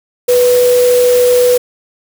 sine tone in noise, 493.2 Hz, B4, 2 cents flat, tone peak -6 dBFS, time 0.28-1.58 s, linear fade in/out 10 ms, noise white, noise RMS -21 dBFS, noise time 0.28-1.58 s, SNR +12 dB, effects none

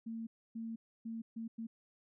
sine tone bursts at uneven times, 226.7 Hz, A#3, 48 cents flat, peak -39 dBFS, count 5, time 0.06-0.27 / 0.55-0.76 / 1.05-1.22 / 1.36-1.48 / 1.58-1.67 s, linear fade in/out 10 ms, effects none

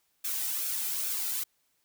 blue noise with flanger, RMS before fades -32 dBFS, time 0.24-1.44 s, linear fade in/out 10 ms, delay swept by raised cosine 1 to 1.81 ms, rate 2.4 Hz, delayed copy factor -0.5, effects white hiss -73 dBFS RMS until 1.84 s

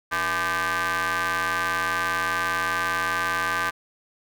sawtooth ring-modulated tone, 177.5 Hz, F3, 28 cents sharp, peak -16 dBFS, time 0.11-3.71 s, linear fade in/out 20 ms, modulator 1370 Hz, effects none

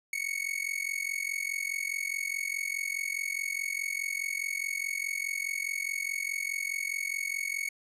45% pulse tone with amplitude modulation, 2216 Hz, C#7, 1 cent flat, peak -27 dBFS, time 0.13-7.69 s, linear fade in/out 2 ms, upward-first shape sine, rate 44.8 Hz, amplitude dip 90%, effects resampled to 32000 Hz

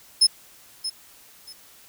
35% pulse tone with echo, 5190 Hz, E8, 28 cents flat, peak -10 dBFS, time 0.21-0.27 s, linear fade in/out 10 ms, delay 630 ms, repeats 2, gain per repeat -13 dB, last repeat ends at 1.53 s, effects white hiss -51 dBFS RMS until 1.88 s

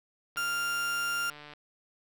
click train, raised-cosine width 0.3 ms, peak -31 dBFS, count 175, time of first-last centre 0.36-1.536 s, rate 148 Hz
35% pulse tone, 1395 Hz, F6, 2 cents flat, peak -27 dBFS, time 0.37-1.3 s, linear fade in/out 2 ms
effects none

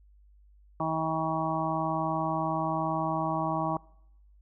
harmonic tone, 159.9 Hz, D#3, 48 cents sharp, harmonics 1 / 2 / 4 / 5 / 6 / 7, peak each -34 / -34 / -34 / -34 / -34 / -34 dBFS, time 0.8-3.77 s, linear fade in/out 2 ms, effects noise-tail reverb RT60 0.8 s tail -23 dB re dry + added 50 Hz sine -55 dBFS peak until 4.41 s

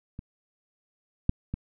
clicks, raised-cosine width 5 ms, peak -25 / -9 / -18 dBFS, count 3, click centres 0.191 / 1.294 / 1.54 s, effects none

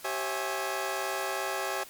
20% pulse tone cluster, 387 / 539 / 655 / 837 Hz, G4 / C#5 / E5 / G#5, -22 / -49 / -11 / +13 cents, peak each -31 dBFS, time 0.04-1.84 s, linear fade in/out 10 ms, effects white hiss -49 dBFS RMS until 1.89 s + MP3 96 kbps

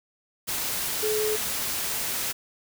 sine tone in noise, 428.3 Hz, A4, 47 cents flat, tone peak -24 dBFS, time 1.02-1.37 s, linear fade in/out 20 ms, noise white, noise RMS -29 dBFS, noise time 0.47-2.33 s, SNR +2 dB, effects none

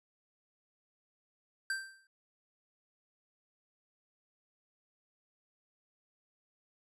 square tone with exponential decay, 1568 Hz, G6, in tune, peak -31 dBFS, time 1.7-2.07 s, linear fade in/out 2 ms, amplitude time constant 80 ms, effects resampled to 24000 Hz

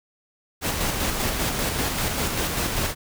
pink noise with tremolo, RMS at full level -24 dBFS, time 0.61-2.95 s, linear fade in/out 50 ms, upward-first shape square, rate 5.1 Hz, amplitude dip 30%, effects none

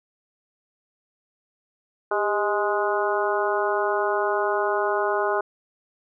harmonic tone with a mistuned harmonic, 208.4 Hz, G#3, 6 cents sharp, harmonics 2 / 3 / 4 / 5 / 6 / 7, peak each -25 / -27 / -28 / -29 / -30 / -30 dBFS, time 2.11-5.41 s, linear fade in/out 5 ms, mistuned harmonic 2, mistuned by -56 cents, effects none

